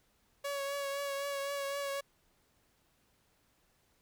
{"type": "tone with vibrato", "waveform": "sawtooth", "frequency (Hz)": 560, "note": "C#5", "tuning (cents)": 18, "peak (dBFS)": -31, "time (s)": [0.44, 2.01], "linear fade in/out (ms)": 10, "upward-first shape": "triangle", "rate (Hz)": 3.9, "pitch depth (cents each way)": 27, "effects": ["pink hiss -72 dBFS RMS until 4.01 s"]}